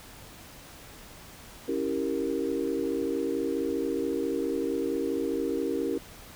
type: chord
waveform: sine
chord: C# diminished seventh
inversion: none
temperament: equal with one note detuned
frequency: 277.2 / 327.5 / 392 / 466.2 Hz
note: C#4 / E4 / G4 / Bb4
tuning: 0 / -11 / 0 / 0 cents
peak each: -32 dBFS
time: 1.68-5.98 s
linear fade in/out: 5 ms
effects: pink hiss -48 dBFS RMS until 6.35 s